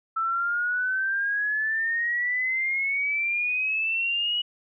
sine exponential sweep, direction up, 1318.5 to 2937 Hz, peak -23 dBFS, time 0.16-4.42 s, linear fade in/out 10 ms, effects none

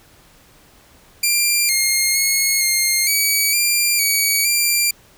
10% pulse tone with pitch steps, 2383 / 2133 / 2171 / 2124 / 2275 / 2385 / 2262 / 2373 Hz, D7 / C7 / C#7 / C7 / C#7 / D7 / C#7 / D7, +25 / +33 / -37 / +25 / +44 / +26 / +34 / +17 cents, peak -6 dBFS, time 1.23-4.91 s, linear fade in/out 5 ms, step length 460 ms, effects pink hiss -50 dBFS RMS until 5.17 s

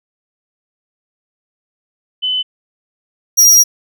sine / 40% pulse tone pair in turn, 3021 / 5703 Hz, F#7 / F8, +35 / +35 cents, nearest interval major seventh, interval 1100 cents, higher second, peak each -14 / -4 dBFS, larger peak second, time 2.22-2.43 / 3.37-3.64 s, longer second, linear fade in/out 20 ms, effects none

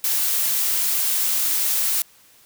blue noise, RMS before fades -21 dBFS, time 0.04-2.02 s, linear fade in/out 2 ms, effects white hiss -53 dBFS RMS until 2.45 s

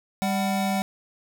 square tone pair together, 198.1 / 751.8 Hz, G3 / F#5, +18 / +27 cents, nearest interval octave + major seventh, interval 2309 cents, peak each -25 / -28 dBFS, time 0.22-0.82 s, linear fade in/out 0 ms, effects none

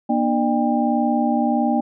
sine tone cluster, 238.8 / 300.3 / 602 / 797 Hz, A#3 / D4 / D5 / G5, +42 / +39 / +43 / +28 cents, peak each -19 / -23 / -26 / -22 dBFS, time 0.09-1.81 s, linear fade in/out 10 ms, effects none

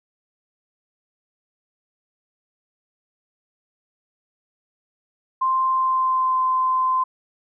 sine tone with pitch glide, 1046.5 to 1033.9 Hz, C6 to C6, 0 to -21 cents, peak -17 dBFS, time 5.41-7.04 s, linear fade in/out 10 ms, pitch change -21 cents, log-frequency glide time 5.7-6.4 s, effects none

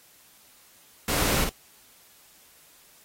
pink noise with echo, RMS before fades -26 dBFS, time 1.08-1.44 s, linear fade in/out 2 ms, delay 52 ms, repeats 1, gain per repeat -5 dB, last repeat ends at 1.492 s, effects white hiss -56 dBFS RMS until 3.04 s + AAC 48 kbps

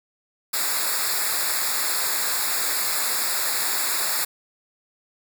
white noise with comb filter, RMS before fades -24 dBFS, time 0.53-4.25 s, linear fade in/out 10 ms, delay 0.33 ms, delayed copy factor -1, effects none

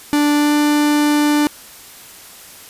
45% pulse tone with pitch glide, 293.7 to 295.7 Hz, D4 to D4, 0 to +12 cents, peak -12 dBFS, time 0.13-1.47 s, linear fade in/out 0 ms, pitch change +12 cents, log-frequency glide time 0.35-0.53 s, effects white hiss -39 dBFS RMS until 2.69 s + resampled to 32000 Hz

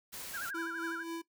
white noise, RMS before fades -44 dBFS, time 0.12-0.51 s, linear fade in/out 20 ms
sine tone with vibrato, 1493 Hz, F#6, 15 cents sharp, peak -37 dBFS, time 0.33-1.04 s, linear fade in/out 20 ms, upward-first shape sine, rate 12 Hz, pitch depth 170 cents each way
square tone with tremolo, 332.3 Hz, E4, 14 cents sharp, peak -37 dBFS, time 0.54-1.22 s, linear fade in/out 10 ms, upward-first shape sine, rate 3.8 Hz, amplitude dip 60%
effects noise-tail reverb RT60 0.1 s tail -17 dB re dry

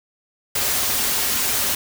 white noise with comb filter, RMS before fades -21 dBFS, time 0.55-1.75 s, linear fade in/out 5 ms, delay 6.1 ms, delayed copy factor -0.55, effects none

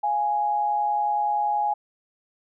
sine tone pair together, 700 / 830.6 Hz, F5 / G#5, +4 / 0 cents, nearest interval minor third, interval 296 cents, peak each -31 / -21 dBFS, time 0.03-1.74 s, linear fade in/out 10 ms, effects none

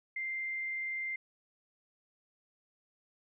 sine tone, 2093 Hz, C7, in tune, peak -34 dBFS, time 0.16-1.16 s, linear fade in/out 5 ms, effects none

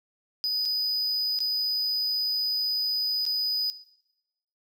triangle tone with dropouts, 4978 Hz, D#8, in tune, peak -23 dBFS, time 0.44-3.7 s, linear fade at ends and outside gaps 0 ms, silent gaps 0.653-0.657 / 1.389-1.404 / 3.253-3.264 s, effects noise-tail reverb RT60 0.9 s tail -17 dB re dry

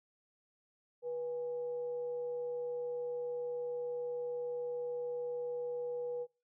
sine tone with frequency modulation, 486.6 Hz, B4, 26 cents flat, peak -35 dBFS, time 1.02-6.27 s, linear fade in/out 50 ms, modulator 338 Hz, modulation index 0.21, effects noise-tail reverb RT60 0.3 s tail -23 dB re dry + high-pass 300 Hz 12 dB/octave

